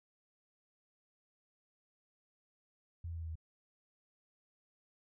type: tone with pitch steps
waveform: sine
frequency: 84.7 / 83.53 / 82.38 / 81.25 / 80.13 Hz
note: E2 / E2 / E2 / E2 / E2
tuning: +48 / +23 / -1 / -24 / -49 cents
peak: -39 dBFS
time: 3.04-3.355 s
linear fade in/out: 5 ms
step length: 63 ms
effects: none